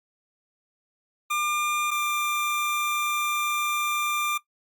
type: tone pair in turn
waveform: 25% pulse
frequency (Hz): 1200 / 1191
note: D6 / D6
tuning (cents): +37 / +24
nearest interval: unison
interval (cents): 13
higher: first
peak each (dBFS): -20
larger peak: neither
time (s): 1.3-1.91 / 1.91-4.38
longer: second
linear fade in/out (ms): 10
effects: noise-tail reverb RT60 0.1 s tail -17 dB re dry + Opus 48 kbps